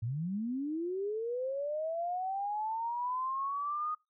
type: linear sweep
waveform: sine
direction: up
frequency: 105.6 to 1244.5 Hz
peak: -32 dBFS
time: 0.02-3.95 s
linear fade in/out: 10 ms
effects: noise-tail reverb RT60 0.2 s tail -22 dB re dry